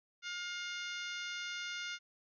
harmonic tone, 710 Hz, F5, 28 cents sharp, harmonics 2 / 3 / 4 / 5 / 6 / 7 / 8 / 9, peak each -43 / -45 / -47 / -47 / -53 / -53 / -55 / -53 dBFS, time 0.22-1.99 s, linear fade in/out 50 ms, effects none

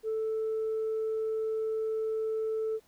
sine tone, 440 Hz, A4, in tune, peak -27 dBFS, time 0.03-2.8 s, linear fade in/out 50 ms, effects tanh soft clip ceiling -26 dBFS + pink hiss -65 dBFS RMS until 2.87 s

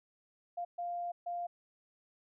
sine tone bursts at uneven times, 698.5 Hz, F5, in tune, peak -35 dBFS, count 3, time 0.57-0.65 / 0.78-1.12 / 1.26-1.47 s, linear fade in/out 10 ms, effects none

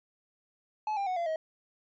triangle tone with pitch steps, 857 / 795 / 737.5 / 684.1 / 634.7 Hz, A5 / G5 / F#5 / F5 / D#5, -46 / +24 / -6 / -36 / +34 cents, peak -27 dBFS, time 0.87-1.36 s, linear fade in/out 2 ms, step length 98 ms, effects resampled to 16000 Hz

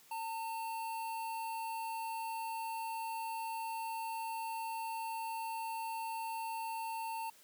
square tone with notch filter, 900 Hz, A5, 39 cents sharp, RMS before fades -40 dBFS, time 0.11-7.3 s, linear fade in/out 5 ms, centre 6000 Hz, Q 1.2, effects white hiss -62 dBFS RMS until 7.43 s + high-pass 100 Hz 12 dB/octave

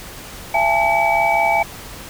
sine tone cluster, 673 / 814 / 879 / 2286 Hz, E5 / G#5 / A5 / D7, +36 / -35 / -2 / -47 cents, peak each -19 dBFS, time 0.54-1.63 s, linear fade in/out 5 ms, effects pink hiss -35 dBFS RMS until 2.09 s

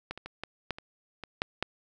clicks, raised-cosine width 0.3 ms, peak -19 / -26 / -24 / -19 / -15 / -26 / -23 / -11 / -12 dBFS, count 9, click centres 0.11 / 0.176 / 0.26 / 0.436 / 0.707 / 0.785 / 1.237 / 1.419 / 1.626 s, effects none

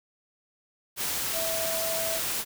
sine tone in noise, 655 Hz, E5, 11 cents flat, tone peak -31 dBFS, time 1.32-2.21 s, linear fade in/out 50 ms, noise white, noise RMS -30 dBFS, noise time 0.96-2.45 s, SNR -4 dB, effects none

